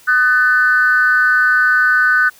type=tone with amplitude modulation; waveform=sine; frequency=1500 Hz; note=F#6; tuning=23 cents sharp; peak=-5 dBFS; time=0.07-2.3 s; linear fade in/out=20 ms; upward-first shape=sine; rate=260 Hz; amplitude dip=85%; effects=tanh soft clip ceiling -1 dBFS + white hiss -46 dBFS RMS until 2.39 s